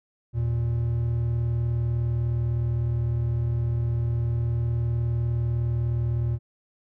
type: tone pair together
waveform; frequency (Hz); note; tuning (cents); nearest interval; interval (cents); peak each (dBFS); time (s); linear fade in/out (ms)
triangle; 77.78 / 117.5; D#2 / A#2; 0 / +14; perfect fifth; 714; -28 / -21; 0.33-6.39; 50
effects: none